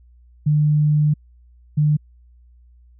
sine tone bursts at uneven times, 150 Hz, D3, 37 cents sharp, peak -13 dBFS, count 2, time 0.46-1.14 / 1.77-1.97 s, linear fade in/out 10 ms, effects added 60 Hz sine -47 dBFS peak until 2.99 s

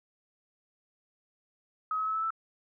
sine tone with pitch steps, 1271 / 1283.5 / 1296.2 / 1309 / 1321.9 Hz, D#6 / E6 / E6 / E6 / E6, +36 / -47 / -30 / -13 / +4 cents, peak -28 dBFS, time 1.91-2.305 s, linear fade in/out 2 ms, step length 79 ms, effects none

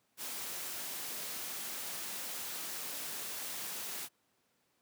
white noise, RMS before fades -41 dBFS, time 0.17-4.09 s, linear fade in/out 50 ms, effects pink hiss -75 dBFS RMS until 4.81 s + high-pass 150 Hz 12 dB/octave

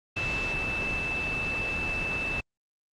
sine tone in noise, 2637 Hz, E7, in tune, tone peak -28 dBFS, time 0.16-2.41 s, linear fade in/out 10 ms, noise pink, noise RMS -33 dBFS, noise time 0.16-2.41 s, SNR +2 dB, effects low-pass 4000 Hz 12 dB/octave + Opus 48 kbps

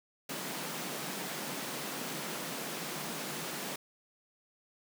pink high-pass noise, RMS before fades -39 dBFS, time 0.29-3.76 s, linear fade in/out 5 ms, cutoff 140 Hz, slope 96 dB/octave, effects none

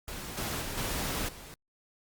pink noise with level steps, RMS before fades -40 / -34 / -37 / -33 / -47 dBFS, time 0.08-1.54 s, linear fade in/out 0 ms, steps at 0.37 / 0.61 / 0.77 / 1.28 s, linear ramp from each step 10 ms, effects Opus 48 kbps

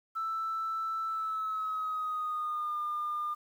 sine tone with pitch glide, 1323 to 1206.2 Hz, E6 to D6, +6 to +46 cents, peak -30 dBFS, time 0.15-3.35 s, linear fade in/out 20 ms, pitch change -160 cents, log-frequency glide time 1.08-2.78 s, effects tanh soft clip ceiling -27 dBFS + 10-bit

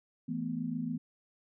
sine chord, E suspended fourth, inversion none, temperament equal, 164.81 / 220 / 246.9 Hz, E3 / A3 / B3, 0 / 0 / 0 cents, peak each -38 / -38 / -35 dBFS, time 0.28-0.98 s, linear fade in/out 10 ms, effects none

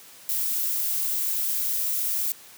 violet noise with high-pass filter sweep, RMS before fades -26 dBFS, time 0.29-2.32 s, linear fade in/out 0 ms, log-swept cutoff 330 to 200 Hz, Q 3.6, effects white hiss -48 dBFS RMS until 2.57 s + high-pass 100 Hz 12 dB/octave

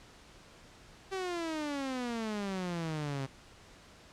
sawtooth exponential sweep, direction down, 389.9 to 132.1 Hz, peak -30 dBFS, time 1.11-3.27 s, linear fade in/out 20 ms, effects pink hiss -56 dBFS RMS until 4.12 s + low-pass 7000 Hz 12 dB/octave

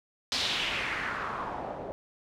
white noise with low-pass filter sweep, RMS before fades -33 dBFS, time 0.32-1.92 s, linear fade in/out 0 ms, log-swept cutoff 4500 to 550 Hz, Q 2.7, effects none

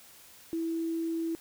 sine tone, 329.1 Hz, E4, 3 cents flat, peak -29 dBFS, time 0.53-1.35 s, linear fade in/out 0 ms, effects white hiss -54 dBFS RMS until 1.4 s

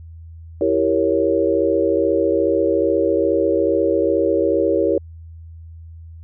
sine chord, E diminished seventh, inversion none, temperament equal, 329.6 / 392 / 466.2 / 554.4 Hz, E4 / G4 / Bb4 / Db5, 0 / 0 / 0 / 0 cents, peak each -20 dBFS, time 0.61-4.98 s, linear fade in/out 2 ms, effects added 82 Hz sine -35 dBFS peak until 6.23 s

